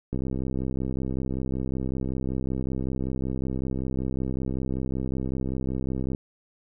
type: click train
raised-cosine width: 3 ms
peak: -17 dBFS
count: 394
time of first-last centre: 0.13-6.148 s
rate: 65.3 Hz
effects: none